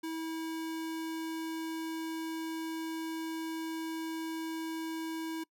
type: tone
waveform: square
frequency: 323.4 Hz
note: E4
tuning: 33 cents flat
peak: -36 dBFS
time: 0.03-5.44 s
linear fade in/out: 10 ms
effects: noise-tail reverb RT60 0.1 s tail -23 dB re dry